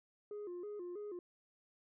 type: tone with vibrato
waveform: sine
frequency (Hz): 383.4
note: G4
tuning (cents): -38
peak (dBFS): -40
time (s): 0.31-1.19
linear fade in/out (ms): 2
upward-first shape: square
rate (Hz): 3.1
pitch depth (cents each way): 140
effects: tanh soft clip ceiling -41 dBFS